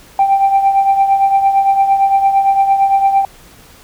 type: tone with tremolo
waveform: sine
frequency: 785 Hz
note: G5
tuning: 2 cents sharp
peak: -4 dBFS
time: 0.19-3.25 s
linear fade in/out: 2 ms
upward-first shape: triangle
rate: 8.8 Hz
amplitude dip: 70%
effects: tanh soft clip ceiling -4 dBFS + pink hiss -42 dBFS RMS until 3.83 s